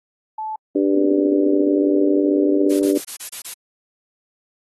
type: tone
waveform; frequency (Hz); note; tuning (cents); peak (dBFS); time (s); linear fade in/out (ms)
sine; 869; A5; -22; -24; 0.38-0.56; 5
type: harmonic tone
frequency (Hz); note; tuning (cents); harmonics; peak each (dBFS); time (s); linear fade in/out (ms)
98.1; G2; +2; 3 / 4 / 5 / 6; -17 / -19 / -25 / -27; 0.75-2.98; 5
type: noise bursts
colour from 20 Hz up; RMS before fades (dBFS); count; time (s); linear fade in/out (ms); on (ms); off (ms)
blue; -29; 7; 2.7-3.542; 10; 98; 26
effects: AAC 32 kbps